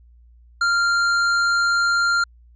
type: tone with hard clipping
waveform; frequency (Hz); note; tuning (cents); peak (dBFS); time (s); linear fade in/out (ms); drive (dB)
triangle; 1392; F6; -6; -18; 0.61-2.24; 5; 16
effects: added 59 Hz sine -47 dBFS peak until 2.55 s + resampled to 16000 Hz